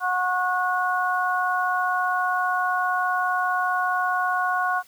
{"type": "harmonic tone", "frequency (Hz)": 364.9, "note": "F#4", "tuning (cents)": -24, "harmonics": [2, 3, 4], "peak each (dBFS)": [-25, -25, -25], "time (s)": [0, 4.83], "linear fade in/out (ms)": 50, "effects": ["white hiss -54 dBFS RMS until 4.87 s"]}